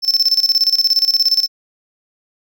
triangle tone with tremolo, 5300 Hz, E8, 9 cents sharp, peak -8 dBFS, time 0.02-1.48 s, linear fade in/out 50 ms, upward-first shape square, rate 17 Hz, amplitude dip 80%, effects none

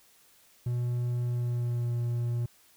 triangle tone with pitch glide, 121.6 to 119.37 Hz, B2 to A#2, -26 to +42 cents, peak -25 dBFS, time 0.66-2.46 s, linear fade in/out 5 ms, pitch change -32 cents, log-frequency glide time 1.25-1.96 s, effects white hiss -61 dBFS RMS until 2.76 s

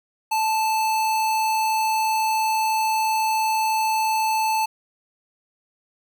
square tone, 877 Hz, A5, 6 cents flat, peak -20 dBFS, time 0.31-4.66 s, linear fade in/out 10 ms, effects none

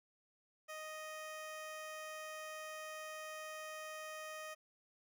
15% pulse tone, 622.3 Hz, D#5, in tune, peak -39 dBFS, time 0.68-4.55 s, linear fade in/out 20 ms, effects none

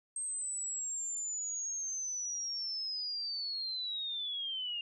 sine linear sweep, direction down, 8390 to 2794 Hz, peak -35 dBFS, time 0.16-4.81 s, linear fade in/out 2 ms, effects none

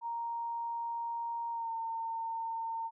sine tone with pitch glide, 932.3 to 909.4 Hz, A#5 to A#5, 0 to -43 cents, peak -34 dBFS, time 0.01-2.91 s, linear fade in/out 50 ms, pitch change -43 cents, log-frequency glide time 1.51-1.72 s, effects none

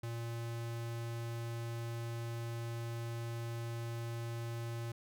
square tone, 116.54 Hz, A#2, in tune, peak -39 dBFS, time 0.03-4.92 s, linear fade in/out 5 ms, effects none

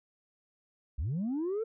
sine linear sweep, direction up, 55 to 460.3 Hz, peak -28 dBFS, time 0.98-1.64 s, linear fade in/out 10 ms, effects tanh soft clip ceiling -28 dBFS

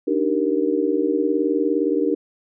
sine chord, Eb major seventh, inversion third, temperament just, 291.7 / 311.1 / 388.9 / 466.7 Hz, D4 / Eb4 / G4 / Bb4, -12 / 0 / -14 / +2 cents, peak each -23 dBFS, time 0.07-2.15 s, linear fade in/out 10 ms, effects none

